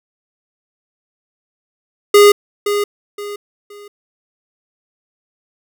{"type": "tone with echo", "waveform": "square", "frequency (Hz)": 410.4, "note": "G#4", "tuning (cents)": -21, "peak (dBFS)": -5, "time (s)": [2.14, 2.32], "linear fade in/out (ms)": 5, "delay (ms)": 520, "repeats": 3, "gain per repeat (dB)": -10, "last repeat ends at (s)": 3.88, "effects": []}